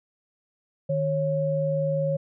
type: tone pair together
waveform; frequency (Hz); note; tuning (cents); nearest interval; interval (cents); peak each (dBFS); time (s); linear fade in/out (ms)
sine; 154.2 / 549.5; D#3 / C#5; -15 / -15; octave + minor seventh; 2200; -26 / -24; 0.89-2.17; 10
effects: none